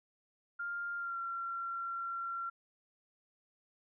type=tone with pitch glide; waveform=sine; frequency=1400 to 1368 Hz; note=F6 to F6; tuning=+4 to -36 cents; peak=-36 dBFS; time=0.59-2.5 s; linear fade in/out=10 ms; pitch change=-40 cents; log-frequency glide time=0.97-1.18 s; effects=none